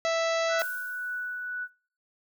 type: harmonic tone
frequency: 659.3 Hz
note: E5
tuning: in tune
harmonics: 1 / 2 / 3 / 4 / 5 / 6 / 7 / 8 / 9 / 10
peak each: -25 / -33 / -34 / -39 / -42 / -39 / -42 / -45 / -45 / -44 dBFS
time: 0.05-0.62 s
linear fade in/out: 0 ms
type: tone with tremolo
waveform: sine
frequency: 1480 Hz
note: F#6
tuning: in tune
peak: -30 dBFS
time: 0.48-1.68 s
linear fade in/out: 50 ms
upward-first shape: triangle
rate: 1.9 Hz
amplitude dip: 30%
type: noise with exponential decay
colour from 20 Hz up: violet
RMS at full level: -39 dBFS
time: 0.59-1.7 s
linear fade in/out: 5 ms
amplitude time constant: 240 ms
effects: noise-tail reverb RT60 0.5 s tail -25 dB re dry